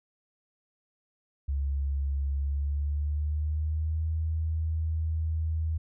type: tone with pitch glide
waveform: sine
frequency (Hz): 69.5 to 79.83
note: C#2 to D#2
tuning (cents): +5 to +45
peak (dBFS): -26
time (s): 1.48-5.78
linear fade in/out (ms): 10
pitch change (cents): +240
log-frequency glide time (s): 2.35-4.05
effects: none